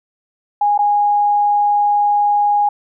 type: tone with dropouts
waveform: sine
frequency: 824 Hz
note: G#5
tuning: 14 cents flat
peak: -11 dBFS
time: 0.61-2.69 s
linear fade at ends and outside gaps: 5 ms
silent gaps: 0.778-0.789 s
effects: none